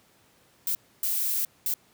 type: noise bursts at uneven times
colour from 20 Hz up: violet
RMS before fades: -27 dBFS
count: 3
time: 0.67-0.75 / 1.03-1.45 / 1.66-1.74 s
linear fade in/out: 2 ms
effects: pink hiss -61 dBFS RMS until 1.93 s + high-pass 100 Hz 12 dB/octave